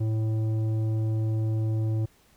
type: tone with tanh clipping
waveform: sine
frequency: 110 Hz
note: A2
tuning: in tune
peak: -25 dBFS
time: 0-2.06 s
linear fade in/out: 10 ms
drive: 10 dB
effects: pink hiss -61 dBFS RMS until 2.36 s